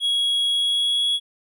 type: tone with pitch glide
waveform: triangle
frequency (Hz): 3322 to 3349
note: G#7 to G#7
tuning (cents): 0 to +14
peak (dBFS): -17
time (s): 0-1.2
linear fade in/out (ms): 50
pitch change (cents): +14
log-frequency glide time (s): 0.46-1.08
effects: none